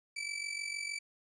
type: tone with amplitude modulation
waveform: sawtooth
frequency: 2314 Hz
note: D7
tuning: 26 cents flat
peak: -30 dBFS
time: 0.16-0.99 s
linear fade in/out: 10 ms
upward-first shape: sine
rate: 46.5 Hz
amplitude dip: 70%
effects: resampled to 22050 Hz + 12-bit

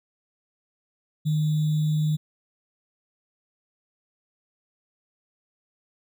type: tone with sample-and-hold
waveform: sine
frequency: 153.5 Hz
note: D#3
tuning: 23 cents flat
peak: -20 dBFS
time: 1.25-2.17 s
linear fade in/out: 20 ms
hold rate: 3675 Hz
effects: none

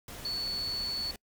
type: tone in noise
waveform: sine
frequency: 4435 Hz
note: C#8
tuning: in tune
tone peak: -31 dBFS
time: 0.25-1.11 s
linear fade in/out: 2 ms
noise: pink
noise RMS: -44 dBFS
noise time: 0.08-1.16 s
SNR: +10 dB
effects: noise-tail reverb RT60 0.1 s tail -26 dB re dry

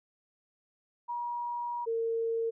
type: tone pair in turn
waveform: sine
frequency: 957 / 456.4 Hz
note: A#5 / A#4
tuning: +45 / -37 cents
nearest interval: octave + minor second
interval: 1282 cents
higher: first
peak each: -32 / -28 dBFS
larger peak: second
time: 1.08-1.86 / 1.86-2.51 s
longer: first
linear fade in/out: 20 ms
effects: none

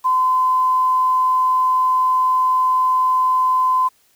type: tone with quantisation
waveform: sine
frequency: 1024 Hz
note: C6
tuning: 38 cents flat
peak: -13 dBFS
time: 0.04-3.89 s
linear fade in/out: 20 ms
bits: 7
effects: white hiss -58 dBFS RMS until 4.15 s

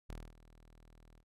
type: tone with ADSR envelope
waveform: sawtooth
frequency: 40 Hz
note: D#1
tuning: 49 cents sharp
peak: -38 dBFS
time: 0.09-1.24 s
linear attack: 9 ms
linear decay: 230 ms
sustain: -17 dB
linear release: 69 ms
effects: resampled to 32000 Hz

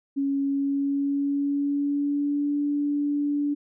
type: tone with pitch glide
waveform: sine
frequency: 277.2 to 289.6 Hz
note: C#4 to D4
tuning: 0 to -24 cents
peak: -22 dBFS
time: 0.16-3.55 s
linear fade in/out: 20 ms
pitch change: +76 cents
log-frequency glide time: 0.44-2.57 s
effects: none

